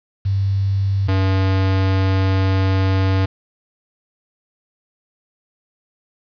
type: tone pair in turn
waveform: sine / square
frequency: 98 / 95.38 Hz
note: G2 / G2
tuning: 0 / -47 cents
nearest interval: unison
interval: 47 cents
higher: first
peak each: -15 / -15 dBFS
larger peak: neither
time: 0.25-1.08 / 1.08-3.26 s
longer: second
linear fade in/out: 10 ms
effects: resampled to 11025 Hz + 7-bit